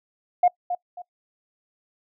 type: tone with echo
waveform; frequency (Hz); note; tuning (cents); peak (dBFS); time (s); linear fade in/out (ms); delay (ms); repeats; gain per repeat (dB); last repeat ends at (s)
sine; 713; F5; +36; -12; 0.43-0.48; 5; 270; 2; -11; 1.02
effects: noise-tail reverb RT60 0.1 s tail -23 dB re dry + tanh soft clip ceiling -9 dBFS